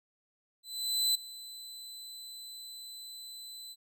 sawtooth tone with ADSR envelope, 4019 Hz, B7, 30 cents sharp, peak -22 dBFS, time 0.63-3.76 s, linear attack 520 ms, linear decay 6 ms, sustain -19 dB, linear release 45 ms, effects none

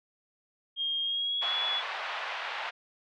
sine tone with pitch glide, 3229 to 3401 Hz, G#7 to G#7, -49 to +40 cents, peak -28 dBFS, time 0.76-1.83 s, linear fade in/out 50 ms, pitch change +89 cents, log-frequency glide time 1.02-1.58 s
pink band-pass noise, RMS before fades -36 dBFS, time 1.41-2.71 s, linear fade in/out 20 ms, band 730 to 3400 Hz, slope 24 dB/octave
effects none

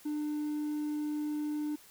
triangle tone, 299.4 Hz, D4, 33 cents sharp, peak -29 dBFS, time 0.05-1.76 s, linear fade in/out 10 ms, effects tanh soft clip ceiling -25 dBFS + white hiss -57 dBFS RMS until 1.9 s

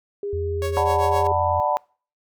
sine tone, 404.9 Hz, G#4, 44 cents flat, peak -25 dBFS, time 0.23-1.32 s, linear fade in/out 2 ms
sine tone with pitch glide, 84 to 87.67 Hz, E2 to F2, +33 to +7 cents, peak -26 dBFS, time 0.33-1.6 s, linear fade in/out 0 ms, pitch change +74 cents, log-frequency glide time 0.92-1.38 s
sawtooth tone with tremolo, 554.4 Hz, C#5, in tune, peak -21 dBFS, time 0.62-1.27 s, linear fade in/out 0 ms, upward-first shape triangle, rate 7.7 Hz, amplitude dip 90%
sine chord, B minor seventh, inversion first, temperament just, 592.7 / 740.8 / 889 / 987.8 Hz, D5 / F#5 / A5 / B5, +16 / +2 / +18 / 0 cents, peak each -24 dBFS, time 0.77-1.77 s, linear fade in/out 0 ms
effects noise-tail reverb RT60 0.4 s tail -25 dB re dry

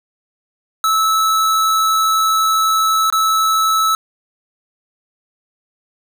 square tone with dropouts, 1306 Hz, E6, 17 cents flat, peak -13 dBFS, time 0.84-3.95 s, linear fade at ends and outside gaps 1 ms, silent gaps 3.101-3.125 s, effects none

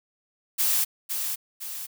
blue noise with echo, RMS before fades -23 dBFS, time 0.58-0.85 s, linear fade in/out 20 ms, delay 510 ms, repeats 2, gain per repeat -6 dB, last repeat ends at 1.87 s, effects none

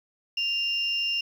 sine tone pair together, 2794 / 5334 Hz, F7 / E8, 0 / +20 cents, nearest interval major seventh, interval 1120 cents, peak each -25 / -32 dBFS, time 0.37-1.21 s, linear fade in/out 5 ms, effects 9-bit

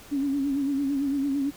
sine tone with vibrato, 278.3 Hz, C#4, 7 cents sharp, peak -23 dBFS, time 0.11-1.51 s, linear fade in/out 20 ms, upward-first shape sine, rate 8.9 Hz, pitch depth 64 cents each way, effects pink hiss -48 dBFS RMS until 1.56 s

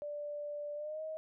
sine tone with pitch glide, 587.3 to 629.5 Hz, D5 to D#5, 0 to +20 cents, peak -38 dBFS, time 0.02-1.17 s, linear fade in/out 0 ms, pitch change +120 cents, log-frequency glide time 0.75-1.02 s, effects none

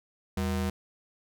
square ring-modulated tone, 139.7 Hz, C#3, 14 cents sharp, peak -25 dBFS, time 0.37-0.7 s, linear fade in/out 5 ms, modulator 57.4 Hz, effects none

